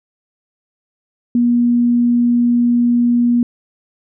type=tone; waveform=sine; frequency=240 Hz; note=B3; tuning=49 cents flat; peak=-10 dBFS; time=1.35-3.43 s; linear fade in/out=2 ms; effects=none